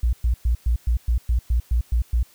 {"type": "tone bursts", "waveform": "sine", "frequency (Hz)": 59, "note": "A#1", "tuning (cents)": 22, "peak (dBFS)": -16, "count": 11, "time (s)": [0.03, 2.23], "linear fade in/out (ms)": 5, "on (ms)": 100, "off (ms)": 110, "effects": ["white hiss -54 dBFS RMS until 2.34 s"]}